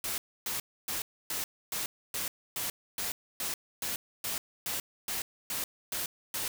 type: noise bursts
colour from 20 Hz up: white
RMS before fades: -34 dBFS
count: 16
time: 0.04-6.48 s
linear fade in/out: 2 ms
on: 140 ms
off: 280 ms
effects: none